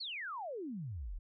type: exponential sweep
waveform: sine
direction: down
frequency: 4571 to 34.42 Hz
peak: -39 dBFS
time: 0-1.19 s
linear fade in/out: 10 ms
effects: none